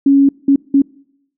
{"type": "tone bursts at uneven times", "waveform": "sine", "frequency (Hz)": 277.2, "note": "C#4", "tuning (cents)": 0, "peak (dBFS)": -6, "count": 3, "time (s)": [[0.06, 0.29], [0.48, 0.56], [0.74, 0.82]], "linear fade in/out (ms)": 5, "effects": ["noise-tail reverb RT60 0.8 s tail -25 dB re dry"]}